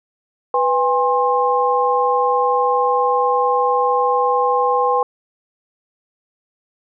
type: tone cluster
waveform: sine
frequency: 495.6 / 811 / 1062 Hz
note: B4 / G#5 / C6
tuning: +6 / -41 / +25 cents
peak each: -18 dBFS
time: 0.54-5.03 s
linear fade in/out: 2 ms
effects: none